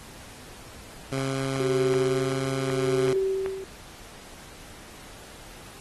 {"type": "tone", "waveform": "15% pulse", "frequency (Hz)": 134.6, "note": "C3", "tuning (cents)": 49, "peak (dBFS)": -20, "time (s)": [1.12, 3.13], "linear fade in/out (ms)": 2}
{"type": "click train", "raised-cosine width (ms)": 0.5, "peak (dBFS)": -18, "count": 7, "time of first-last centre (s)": [1.18, 3.461], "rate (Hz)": 2.63}
{"type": "tone with tremolo", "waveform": "sine", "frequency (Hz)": 384.3, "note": "G4", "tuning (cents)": -34, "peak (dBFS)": -21, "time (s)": [1.6, 3.64], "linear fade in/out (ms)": 0, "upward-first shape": "sine", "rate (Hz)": 0.83, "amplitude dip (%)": 80}
{"effects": ["pink hiss -46 dBFS RMS until 5.8 s", "AAC 32 kbps"]}